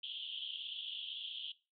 white band-pass noise, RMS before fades -44 dBFS, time 0.03-1.52 s, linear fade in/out 5 ms, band 3000 to 3400 Hz, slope 96 dB/octave, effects noise-tail reverb RT60 0.3 s tail -19 dB re dry

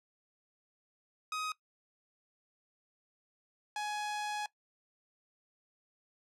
sawtooth tone pair in turn, 1258 / 838.1 Hz, D#6 / G#5, +19 / +16 cents, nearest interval perfect fifth, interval 703 cents, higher first, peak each -31 / -31 dBFS, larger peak neither, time 1.32-1.52 / 3.76-4.46 s, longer second, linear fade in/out 2 ms, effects noise-tail reverb RT60 0.1 s tail -19 dB re dry + low-pass 8000 Hz 12 dB/octave

